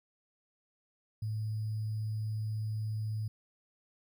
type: tone with sample-and-hold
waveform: sine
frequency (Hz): 108.2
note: A2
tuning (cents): -29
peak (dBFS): -32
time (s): 1.22-3.28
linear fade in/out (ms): 5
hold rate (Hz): 4900
effects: none